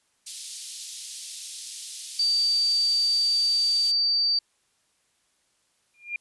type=high-pass noise; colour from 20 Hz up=pink; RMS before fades=-37 dBFS; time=0.26-3.92 s; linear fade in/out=10 ms; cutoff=3700 Hz; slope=24 dB/octave
type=tone; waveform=sine; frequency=4630 Hz; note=D8; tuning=25 cents flat; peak=-20 dBFS; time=2.19-4.39 s; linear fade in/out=5 ms
type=tone with exponential growth; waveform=sine; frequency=2405 Hz; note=D7; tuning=41 cents sharp; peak=-24 dBFS; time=5.94-6.16 s; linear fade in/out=2 ms; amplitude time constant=46 ms
effects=white hiss -69 dBFS RMS until 6.2 s + resampled to 24000 Hz